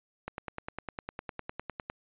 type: click train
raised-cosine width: 0.5 ms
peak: -21 dBFS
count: 17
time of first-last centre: 0.28-1.899 s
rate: 9.88 Hz
effects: resampled to 8000 Hz